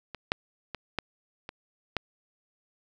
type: clicks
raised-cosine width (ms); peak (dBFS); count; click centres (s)
0.3; -22 / -8 / -19 / -12 / -22 / -11; 6; 0.147 / 0.319 / 0.747 / 0.987 / 1.491 / 1.967
effects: none